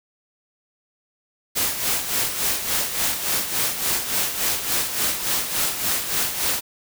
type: noise with tremolo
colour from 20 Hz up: white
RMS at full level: -21 dBFS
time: 1.55-6.61 s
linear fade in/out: 20 ms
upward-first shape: sine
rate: 3.5 Hz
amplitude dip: 60%
effects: none